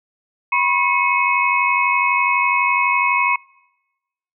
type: tone cluster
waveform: sine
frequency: 984 / 1076 / 2189 / 2543 Hz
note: B5 / C6 / C#7 / D#7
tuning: -7 / +48 / -22 / +37 cents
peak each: -20 dBFS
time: 0.52-3.36 s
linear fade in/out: 5 ms
effects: noise-tail reverb RT60 1.0 s tail -25 dB re dry